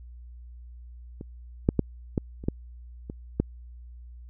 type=clicks; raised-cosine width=3 ms; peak=-24 / -6 / -8 / -11 / -27 / -11 / -22 / -9 dBFS; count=8; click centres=1.211 / 1.689 / 1.793 / 2.178 / 2.439 / 2.485 / 3.099 / 3.4 s; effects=added 60 Hz sine -42 dBFS peak until 4.29 s